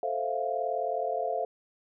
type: chord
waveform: sine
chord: F major seventh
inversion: first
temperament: equal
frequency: 440 / 523.3 / 659.3 / 698.5 Hz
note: A4 / C5 / E5 / F5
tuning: 0 / 0 / 0 / 0 cents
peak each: -35 / -34 / -34 / -31 dBFS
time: 0.03-1.45 s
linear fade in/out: 2 ms
effects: none